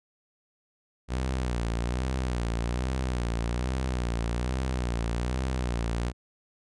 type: tone with vibrato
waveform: sawtooth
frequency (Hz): 61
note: B1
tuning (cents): -21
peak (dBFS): -23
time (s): 1.08-6.13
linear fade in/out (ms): 50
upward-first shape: sine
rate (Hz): 1.2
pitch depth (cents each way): 110
effects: resampled to 22050 Hz